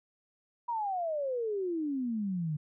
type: exponential sweep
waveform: sine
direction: down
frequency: 972 to 146.4 Hz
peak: -30 dBFS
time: 0.68-2.57 s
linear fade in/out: 10 ms
effects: none